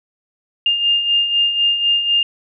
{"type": "beating tone pair", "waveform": "sine", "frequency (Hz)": [2809, 2813], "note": ["F7", "F7"], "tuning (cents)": [9, 12], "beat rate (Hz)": 4, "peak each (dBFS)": [-22, -14], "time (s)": [0.66, 2.23], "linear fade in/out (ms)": 2, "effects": []}